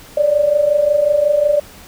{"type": "tone pair together", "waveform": "sine", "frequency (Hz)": [567, 592.5], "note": ["C#5", "D5"], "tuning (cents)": [39, 15], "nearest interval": "minor second", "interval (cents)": 76, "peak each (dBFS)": [-17, -12], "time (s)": [0.17, 1.6], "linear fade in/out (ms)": 5, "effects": ["pink hiss -40 dBFS RMS until 1.87 s"]}